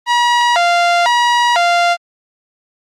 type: tone with vibrato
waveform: sawtooth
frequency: 817 Hz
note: G#5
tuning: 29 cents flat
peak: -6 dBFS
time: 0.06-1.97 s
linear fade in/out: 50 ms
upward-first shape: square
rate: 1 Hz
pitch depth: 280 cents each way
effects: low-pass 5000 Hz 12 dB/octave + Opus 32 kbps